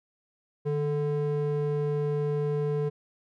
triangle ring-modulated tone, 293.9 Hz, D4, 1 cent sharp, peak -20 dBFS, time 0.65-2.9 s, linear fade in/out 20 ms, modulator 144 Hz, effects none

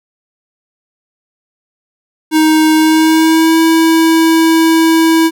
square tone with pitch glide, 313.3 to 325.5 Hz, D#4 to E4, +12 to -22 cents, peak -7 dBFS, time 2.31-5.31 s, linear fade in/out 50 ms, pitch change +66 cents, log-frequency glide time 2.74-3.59 s, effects none

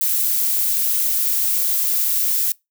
violet noise, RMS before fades -19 dBFS, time 0.01-2.52 s, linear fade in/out 2 ms, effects noise-tail reverb RT60 0.2 s tail -24 dB re dry

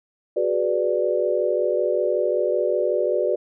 sine chord, G# half-diminished seventh, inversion third, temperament equal, 370 / 415.3 / 493.9 / 587.3 Hz, F#4 / G#4 / B4 / D5, 0 / 0 / 0 / 0 cents, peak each -24 / -27 / -24 / -23 dBFS, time 0.36-3.36 s, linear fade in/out 10 ms, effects none

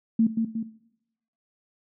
sine tone with echo, 225.8 Hz, A3, 45 cents sharp, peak -16 dBFS, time 0.19-0.27 s, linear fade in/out 5 ms, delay 180 ms, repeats 2, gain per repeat -5 dB, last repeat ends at 0.63 s, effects noise-tail reverb RT60 0.8 s tail -17 dB re dry

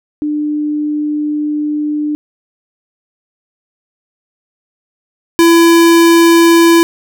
sine / square tone pair in turn, 298.9 / 335.5 Hz, D4 / E4, +31 / +31 cents, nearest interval major second, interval 200 cents, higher second, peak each -13 / -5 dBFS, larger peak second, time 0.22-2.15 / 5.39-6.83 s, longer first, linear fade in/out 0 ms, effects none

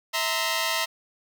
10% pulse tone cluster, 651 / 926 / 1034 Hz, E5 / A#5 / C6, -22 / -12 / -21 cents, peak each -20 dBFS, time 0.13-0.86 s, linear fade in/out 20 ms, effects none

